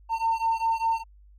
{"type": "beating tone pair", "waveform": "triangle", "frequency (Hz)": [904, 909], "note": ["A5", "A#5"], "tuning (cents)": [47, -44], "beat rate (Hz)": 5, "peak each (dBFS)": [-22, -23], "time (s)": [0.09, 1.04], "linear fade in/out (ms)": 50, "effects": ["tanh soft clip ceiling -18 dBFS", "added 50 Hz sine -50 dBFS peak until 1.38 s"]}